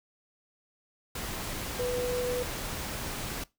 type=tone in noise; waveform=sine; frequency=493.9 Hz; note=B4; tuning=in tune; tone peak=-28 dBFS; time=1.79-2.43 s; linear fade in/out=5 ms; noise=pink; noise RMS=-36 dBFS; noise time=1.15-3.44 s; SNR=+5 dB; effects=noise-tail reverb RT60 0.2 s tail -20 dB re dry

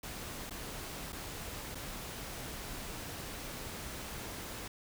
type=noise with dropouts; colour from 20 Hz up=pink; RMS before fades=-43 dBFS; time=0.03-4.68 s; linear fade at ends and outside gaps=5 ms; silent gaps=0.497-0.507 / 1.123-1.127 / 1.748-1.753 s; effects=none

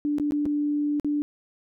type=tone with dropouts; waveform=sine; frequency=293.7 Hz; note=D4; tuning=in tune; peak=-22 dBFS; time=0.05-1.22 s; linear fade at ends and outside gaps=0 ms; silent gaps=0.184-0.198 / 0.309-0.321 / 0.455-0.462 / 0.998-1.046 s; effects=none

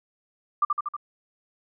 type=tone with echo; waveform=sine; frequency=1186 Hz; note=D6; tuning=17 cents sharp; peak=-17 dBFS; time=0.62-0.65 s; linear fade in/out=5 ms; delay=79 ms; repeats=4; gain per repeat=-3 dB; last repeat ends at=0.966 s; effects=none

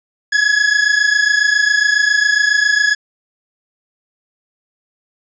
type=tone pair together; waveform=45% pulse; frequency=1672.7 / 1700 Hz; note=G#6 / G#6; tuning=+12 / +40 cents; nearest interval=unison; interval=28 cents; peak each=-14 / -14 dBFS; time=0.32-2.95 s; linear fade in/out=10 ms; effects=resampled to 16000 Hz + 8-bit

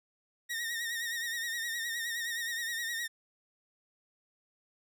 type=tone with vibrato; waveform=sawtooth; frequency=1860 Hz; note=A#6; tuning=4 cents flat; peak=-30 dBFS; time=0.49-3.08 s; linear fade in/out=20 ms; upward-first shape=sine; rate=9.6 Hz; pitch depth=57 cents each way; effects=none

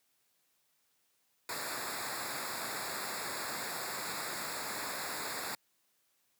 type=noise with comb filter; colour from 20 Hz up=pink; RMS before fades=-39 dBFS; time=1.49-5.55 s; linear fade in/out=2 ms; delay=0.33 ms; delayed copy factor=-0.9; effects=white hiss -75 dBFS RMS until 6.39 s + high-pass 100 Hz 12 dB/octave

